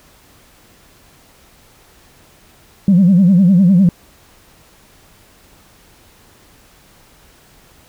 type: tone with vibrato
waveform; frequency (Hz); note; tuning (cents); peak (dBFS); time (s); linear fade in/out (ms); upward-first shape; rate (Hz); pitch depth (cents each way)
sine; 185; F#3; 0; -5; 2.88-3.89; 2; sine; 9.9; 150
effects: tanh soft clip ceiling -3 dBFS + pink hiss -48 dBFS RMS until 7.88 s